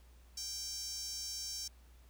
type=tone with high-pass filter; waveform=sawtooth; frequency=784 Hz; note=G5; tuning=in tune; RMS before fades=-42 dBFS; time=0.37-1.68 s; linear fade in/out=5 ms; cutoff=5700 Hz; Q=7.3; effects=added 60 Hz sine -57 dBFS peak until 2.09 s + pink hiss -68 dBFS RMS until 2.09 s